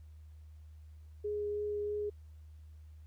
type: tone with vibrato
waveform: sine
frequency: 415.3 Hz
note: G#4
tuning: in tune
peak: -33 dBFS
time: 1.24-2.1 s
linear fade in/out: 10 ms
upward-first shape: triangle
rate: 3.1 Hz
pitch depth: 10 cents each way
effects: added 77 Hz sine -50 dBFS peak until 3.06 s + pink hiss -75 dBFS RMS until 3.06 s